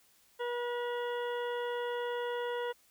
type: harmonic tone with a mistuned harmonic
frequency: 482.9 Hz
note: B4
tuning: 39 cents flat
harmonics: 1 / 2 / 3 / 4 / 6 / 7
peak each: -34 / -40 / -44 / -46 / -50 / -51 dBFS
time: 0.39-2.73 s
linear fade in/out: 20 ms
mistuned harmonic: 6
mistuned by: -24 cents
effects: white hiss -66 dBFS RMS until 2.9 s